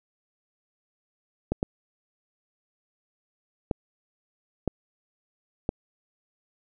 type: clicks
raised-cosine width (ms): 2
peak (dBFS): -11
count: 5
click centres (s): 1.52 / 1.629 / 3.712 / 4.677 / 5.691
effects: none